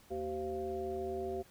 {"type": "harmonic tone with a mistuned harmonic", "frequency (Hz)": 76.6, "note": "D#2", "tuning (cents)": -27, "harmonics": [1, 3, 5, 7, 9], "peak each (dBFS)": [-47, -47, -37, -46, -42], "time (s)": [0.1, 1.43], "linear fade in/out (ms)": 20, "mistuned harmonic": 7, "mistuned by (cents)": -60, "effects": ["pink hiss -62 dBFS RMS until 1.5 s"]}